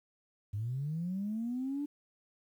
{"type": "linear sweep", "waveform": "sine", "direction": "up", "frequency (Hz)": [98, 294.5], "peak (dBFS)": -32, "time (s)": [0.53, 1.86], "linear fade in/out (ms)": 10, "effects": ["tanh soft clip ceiling -28 dBFS", "11-bit"]}